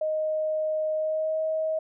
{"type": "tone with pitch glide", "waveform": "sine", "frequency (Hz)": [622.3, 632.8], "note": ["D#5", "D#5"], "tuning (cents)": [0, 29], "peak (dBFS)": -24, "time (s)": [0.01, 1.79], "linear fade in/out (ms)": 5, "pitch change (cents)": 29, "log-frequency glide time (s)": [0.94, 1.41], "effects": []}